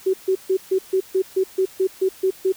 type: tone bursts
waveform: sine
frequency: 379 Hz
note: F#4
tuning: 42 cents sharp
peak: -15 dBFS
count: 12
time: 0.06-2.524 s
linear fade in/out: 10 ms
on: 77 ms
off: 140 ms
effects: white hiss -45 dBFS RMS until 2.56 s